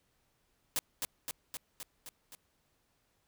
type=noise with echo; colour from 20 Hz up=white; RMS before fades=-32 dBFS; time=0.76-0.79 s; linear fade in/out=0 ms; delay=260 ms; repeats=6; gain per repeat=-3 dB; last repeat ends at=2.35 s; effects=pink hiss -75 dBFS RMS until 3.27 s